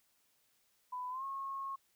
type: tone with pitch glide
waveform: sine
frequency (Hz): 998 to 1088.3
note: B5 to C#6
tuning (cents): +18 to -32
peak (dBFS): -38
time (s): 0.92-1.76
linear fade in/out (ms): 10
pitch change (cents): +150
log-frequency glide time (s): 1.1-1.24
effects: white hiss -74 dBFS RMS until 1.95 s